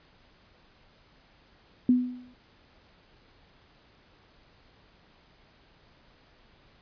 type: tone with exponential decay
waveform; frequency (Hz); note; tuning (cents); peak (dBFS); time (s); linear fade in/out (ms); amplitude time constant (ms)
sine; 249; B3; +14; -15; 1.89-2.34; 2; 96
effects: pink hiss -60 dBFS RMS until 6.81 s + resampled to 11025 Hz